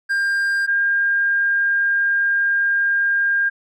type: tone pair in turn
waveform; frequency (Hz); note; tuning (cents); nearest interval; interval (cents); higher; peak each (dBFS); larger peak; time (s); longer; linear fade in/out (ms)
triangle / sine; 1600 / 1607.5; G6 / G6; +35 / +43; unison; 8; second; -15; neither; 0.09-0.67 / 0.67-3.5; second; 20
effects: none